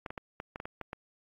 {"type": "clicks", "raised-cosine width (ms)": 0.5, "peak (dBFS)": -23, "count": 9, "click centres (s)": [0.062, 0.105, 0.178, 0.401, 0.559, 0.601, 0.655, 0.813, 0.931], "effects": ["AAC 48 kbps"]}